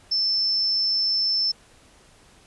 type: tone with amplitude modulation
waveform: sine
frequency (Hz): 5300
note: E8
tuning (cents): +9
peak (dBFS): -18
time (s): 0.11-1.52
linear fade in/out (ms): 10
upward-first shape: sine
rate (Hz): 226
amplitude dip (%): 35
effects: pink hiss -54 dBFS RMS until 2.46 s + resampled to 24000 Hz